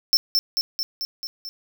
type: tone with echo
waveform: square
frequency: 5350 Hz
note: E8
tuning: 25 cents sharp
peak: -14 dBFS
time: 0.13-0.17 s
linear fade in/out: 0 ms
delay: 220 ms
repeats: 6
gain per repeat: -3 dB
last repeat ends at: 1.49 s
effects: none